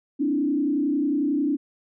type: tone with frequency modulation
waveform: sine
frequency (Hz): 290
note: D4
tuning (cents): -22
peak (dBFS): -20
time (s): 0.19-1.57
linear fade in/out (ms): 20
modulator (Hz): 31.1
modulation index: 1
effects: none